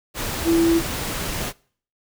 sine tone in noise, 333 Hz, E4, 18 cents sharp, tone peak -14 dBFS, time 0.44-0.82 s, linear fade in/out 50 ms, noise pink, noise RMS -27 dBFS, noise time 0.14-1.53 s, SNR +10 dB, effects noise-tail reverb RT60 0.5 s tail -24 dB re dry

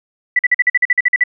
sine tone bursts, 1974 Hz, B6, 1 cent flat, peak -8 dBFS, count 12, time 0.36-1.238 s, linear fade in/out 5 ms, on 31 ms, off 46 ms, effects none

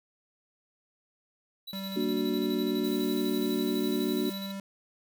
square tone with tremolo, 3938 Hz, B7, 6 cents flat, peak -38 dBFS, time 1.67-4.52 s, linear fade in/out 10 ms, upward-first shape square, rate 12 Hz, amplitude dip 60%
square tone with pitch glide, 194.1 to 196.02 Hz, G3 to G3, -17 to 0 cents, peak -36 dBFS, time 1.73-4.6 s, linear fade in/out 2 ms, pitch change +17 cents, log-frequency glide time 2.58-4.11 s
sine chord, Bb augmented, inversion none, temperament equal, 233.1 / 293.7 / 370 Hz, Bb3 / D4 / F#4, 0 / 0 / 0 cents, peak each -31 dBFS, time 1.96-4.3 s, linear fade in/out 5 ms
blue noise, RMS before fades -46 dBFS, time 2.84-4.33 s, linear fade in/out 5 ms
effects none

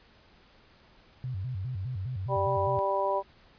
sine tone with vibrato, 110 Hz, A2, in tune, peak -31 dBFS, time 1.24-2.79 s, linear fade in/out 0 ms, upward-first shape square, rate 4.9 Hz, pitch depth 260 cents each way
harmonic tone, 196 Hz, G3, in tune, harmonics 2 / 3 / 4 / 5, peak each -33 / -29 / -34 / -29 dBFS, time 2.28-3.23 s, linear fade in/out 50 ms
effects pink hiss -59 dBFS RMS until 3.58 s + resampled to 11025 Hz

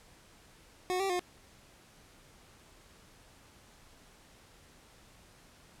25% pulse tone with pitch steps, 365.5 / 389.2 / 358.2 Hz, F#4 / G4 / F4, -21 / -12 / +44 cents, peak -26 dBFS, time 0.9-1.194 s, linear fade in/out 0 ms, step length 98 ms, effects pink hiss -59 dBFS RMS until 5.8 s + low-pass 11000 Hz 12 dB/octave

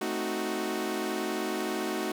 sawtooth chord, A diminished seventh, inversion none, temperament equal, 220 / 261.6 / 311.1 / 370 Hz, A3 / C4 / Eb4 / Gb4, 0 / 0 / 0 / 0 cents, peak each -32 / -35 / -31 / -29 dBFS, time 0.01-2.12 s, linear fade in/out 5 ms, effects none

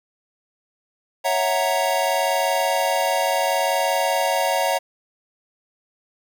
square chord, F# dominant seventh, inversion second, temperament equal, 554.4 / 659.3 / 740 / 932.3 Hz, C#5 / E5 / F#5 / A#5, 0 / 0 / 0 / 0 cents, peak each -25 dBFS, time 1.24-4.79 s, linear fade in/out 20 ms, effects none

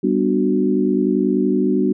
sine chord, G major seventh, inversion none, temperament equal with one note detuned, 196 / 246.9 / 296.9 / 370 Hz, G3 / B3 / D4 / F#4, 0 / 0 / +19 / 0 cents, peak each -20 dBFS, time 0.03-1.93 s, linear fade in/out 10 ms, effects none

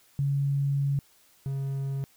sine / triangle tone pair in turn, 140 / 136.8 Hz, C#3 / C#3, +18 / -23 cents, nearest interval unison, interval 41 cents, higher first, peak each -23 / -26 dBFS, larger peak first, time 0.19-0.99 / 1.46-2.04 s, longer first, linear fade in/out 0 ms, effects white hiss -61 dBFS RMS until 2.16 s

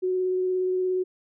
sine tone with vibrato, 369.1 Hz, F#4, 4 cents flat, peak -22 dBFS, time 0.02-1.04 s, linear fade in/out 20 ms, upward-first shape sine, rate 17 Hz, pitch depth 11 cents each way, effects none

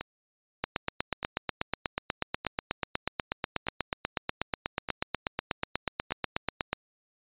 two click trains, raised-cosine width 0.3 ms, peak -18 / -11 dBFS, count 6 / 51, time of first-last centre 0.01-6.108 / 0.64-6.73 s, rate 0.82 / 8.21 Hz, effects resampled to 8000 Hz

